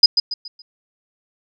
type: tone with echo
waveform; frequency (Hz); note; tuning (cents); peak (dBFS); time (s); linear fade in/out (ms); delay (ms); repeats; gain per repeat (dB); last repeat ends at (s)
sine; 4978; D#8; 0; -3; 0.03-0.06; 5; 140; 4; -9; 0.62
effects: none